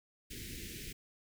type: band-stop noise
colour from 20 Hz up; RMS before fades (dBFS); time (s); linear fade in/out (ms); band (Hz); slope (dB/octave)
pink; -45; 0.3-0.93; 10; 430 to 1800; 48
effects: none